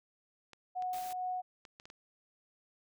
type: clicks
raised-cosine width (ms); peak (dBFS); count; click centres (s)
0.2; -34; 9; 0.533 / 0.823 / 0.945 / 0.983 / 1.108 / 1.652 / 1.799 / 1.855 / 1.901
type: tone with tremolo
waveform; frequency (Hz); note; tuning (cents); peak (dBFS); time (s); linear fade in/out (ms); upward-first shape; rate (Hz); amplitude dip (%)
sine; 734; F#5; -14; -33; 0.75-1.42; 20; sine; 2.3; 40
type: noise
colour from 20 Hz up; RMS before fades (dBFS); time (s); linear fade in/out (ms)
white; -49; 0.93-1.13; 2
effects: none